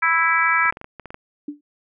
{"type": "harmonic tone", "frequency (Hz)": 329.6, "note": "E4", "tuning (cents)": 0, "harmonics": [3, 4, 5, 6, 7], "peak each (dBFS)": [-24, -20, -21, -23, -22], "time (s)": [0.02, 0.71], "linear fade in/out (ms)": 10}
{"type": "clicks", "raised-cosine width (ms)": 0.5, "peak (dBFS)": -21, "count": 9, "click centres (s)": [0.656, 0.725, 0.771, 0.814, 0.844, 0.997, 1.057, 1.105, 1.144]}
{"type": "tone with exponential decay", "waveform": "sine", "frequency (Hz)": 292.7, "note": "D4", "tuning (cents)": -6, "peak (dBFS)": -23, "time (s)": [1.48, 1.61], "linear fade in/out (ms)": 5, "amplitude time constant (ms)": 28}
{"effects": []}